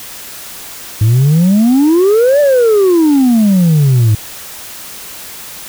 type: exponential two-way sweep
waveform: sine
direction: up then down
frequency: 103.83 to 595 to 103.83 Hz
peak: -3 dBFS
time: 1.01-4.15 s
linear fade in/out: 5 ms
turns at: 2.4 s
effects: tanh soft clip ceiling -5 dBFS + white hiss -29 dBFS RMS until 5.68 s